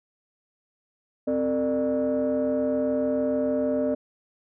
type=tone cluster; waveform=sine; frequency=260.5 / 452 / 597 Hz; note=C4 / A4 / D5; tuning=-7 / +47 / +28 cents; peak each=-24 / -28 / -24 dBFS; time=1.27-3.95 s; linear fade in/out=10 ms; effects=tanh soft clip ceiling -17 dBFS